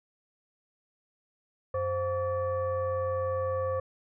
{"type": "tone with frequency modulation", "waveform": "sine", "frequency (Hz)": 523.3, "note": "C5", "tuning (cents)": 0, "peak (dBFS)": -27, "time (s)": [1.74, 3.8], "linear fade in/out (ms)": 5, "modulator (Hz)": 617, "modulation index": 0.79, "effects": []}